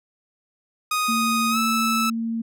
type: tone with pitch glide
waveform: sawtooth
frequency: 1244.5 to 1310.9 Hz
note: D#6 to E6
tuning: 0 to -10 cents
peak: -17 dBFS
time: 0.91-2.1 s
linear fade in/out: 5 ms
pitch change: +90 cents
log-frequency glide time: 1.5-1.58 s
type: tone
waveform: sine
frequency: 228.1 Hz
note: A#3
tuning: 37 cents flat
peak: -23 dBFS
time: 1.08-2.42 s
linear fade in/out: 10 ms
effects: none